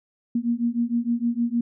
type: beating tone pair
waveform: sine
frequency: 233.1 / 239.6 Hz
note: A#3 / A#3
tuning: 0 / +48 cents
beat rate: 6.5 Hz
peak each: -24 dBFS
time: 0.35-1.61 s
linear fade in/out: 5 ms
effects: none